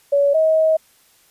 sine tone pair in turn, 566 / 635.3 Hz, C#5 / D#5, +36 / +36 cents, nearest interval major second, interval 200 cents, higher second, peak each -12 dBFS, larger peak neither, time 0.12-0.34 / 0.34-0.77 s, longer second, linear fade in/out 10 ms, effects white hiss -55 dBFS RMS until 1.3 s + resampled to 32000 Hz

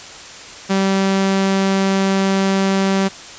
sawtooth tone, 193.6 Hz, G3, 21 cents flat, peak -10 dBFS, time 0.69-3.09 s, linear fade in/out 20 ms, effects white hiss -35 dBFS RMS until 3.38 s + resampled to 16000 Hz

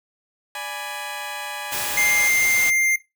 15% pulse chord, G# diminished, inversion second, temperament equal, 587.3 / 830.6 / 987.8 Hz, D5 / G#5 / B5, 0 / 0 / 0 cents, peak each -30 / -24 / -30 dBFS, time 0.55-2.28 s, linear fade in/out 2 ms
white noise, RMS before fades -27 dBFS, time 1.71-2.71 s, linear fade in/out 20 ms
square tone, 2102 Hz, C7, 7 cents sharp, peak -18 dBFS, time 1.97-2.96 s, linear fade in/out 5 ms
effects noise-tail reverb RT60 0.2 s tail -17 dB re dry

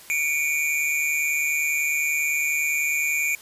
square tone pair together, 2259 / 2409 Hz, C#7 / D7, +32 / +43 cents, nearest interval minor second, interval 111 cents, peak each -26 / -24 dBFS, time 0.1-3.35 s, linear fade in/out 0 ms, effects white hiss -46 dBFS RMS until 3.41 s + resampled to 32000 Hz

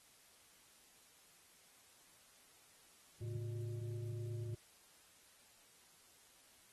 sine tone with frequency modulation, 110 Hz, A2, in tune, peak -40 dBFS, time 3.21-4.55 s, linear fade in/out 5 ms, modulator 248 Hz, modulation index 0.6, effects white hiss -66 dBFS RMS until 6.72 s + AAC 32 kbps

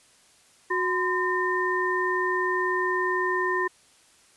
sine tone cluster, 367 / 1022 / 1818 Hz, F#4 / C6 / A#6, -14 / -41 / -44 cents, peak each -27 dBFS, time 0.7-3.68 s, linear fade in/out 10 ms, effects white hiss -58 dBFS RMS until 4.36 s + resampled to 24000 Hz

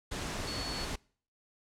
sine tone in noise, 4413 Hz, C#8, 9 cents flat, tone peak -39 dBFS, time 0.47-0.85 s, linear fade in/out 10 ms, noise pink, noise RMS -37 dBFS, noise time 0.11-0.96 s, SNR -5 dB, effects noise-tail reverb RT60 0.5 s tail -25 dB re dry + low-pass 8000 Hz 12 dB/octave

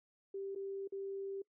sine tone with dropouts, 392 Hz, G4, in tune, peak -39 dBFS, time 0.34-1.42 s, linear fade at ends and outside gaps 5 ms, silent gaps 0.55-0.558 / 0.876-0.922 s, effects noise-tail reverb RT60 0.1 s tail -23 dB re dry

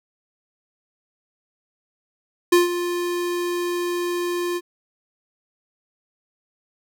square tone with ADSR envelope, 350.8 Hz, F4, 8 cents sharp, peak -11 dBFS, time 2.52-4.61 s, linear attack 8 ms, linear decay 150 ms, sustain -12 dB, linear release 46 ms, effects none

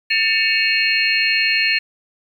sine tone cluster, 1786 / 2236 / 2574 / 2778 / 4247 Hz, A6 / C#7 / E7 / F7 / C8, +25 / +14 / -42 / -10 / +25 cents, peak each -21 dBFS, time 0.1-1.79 s, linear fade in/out 10 ms, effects 8-bit

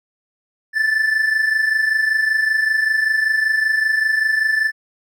triangle tone pair together, 1734.8 / 1760 Hz, A6 / A6, -25 / 0 cents, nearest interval unison, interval 25 cents, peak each -20 / -14 dBFS, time 0.73-4.72 s, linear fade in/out 50 ms, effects none

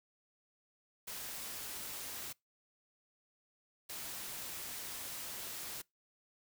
white noise bursts at uneven times, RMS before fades -44 dBFS, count 2, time 1.07-2.33 / 3.89-5.82 s, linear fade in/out 10 ms, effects noise-tail reverb RT60 0.2 s tail -25 dB re dry

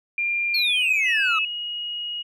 sine tone with pitch glide, 2393 to 2610 Hz, D7 to E7, +32 to -18 cents, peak -21 dBFS, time 0.18-1.45 s, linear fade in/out 2 ms, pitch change +150 cents, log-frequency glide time 0.53-1.13 s
triangle exponential sweep, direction down, 4435 to 1244.5 Hz, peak -20 dBFS, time 0.54-1.39 s, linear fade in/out 5 ms
sine tone, 2887 Hz, F#7, 43 cents flat, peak -27 dBFS, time 1.05-2.23 s, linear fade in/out 20 ms
effects none

